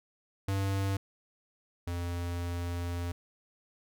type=tone pair in turn; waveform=square; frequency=97.7 / 86.88 Hz; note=G2 / F2; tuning=-5 / -8 cents; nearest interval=major second; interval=203 cents; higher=first; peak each=-29 / -33 dBFS; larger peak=first; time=0.48-0.97 / 1.87-3.12 s; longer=second; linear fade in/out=5 ms; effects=none